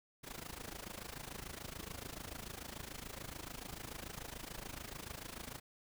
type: noise with amplitude modulation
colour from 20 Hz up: pink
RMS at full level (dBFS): -44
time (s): 0.23-5.6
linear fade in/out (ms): 20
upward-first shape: sine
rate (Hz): 26.9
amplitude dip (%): 85
effects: none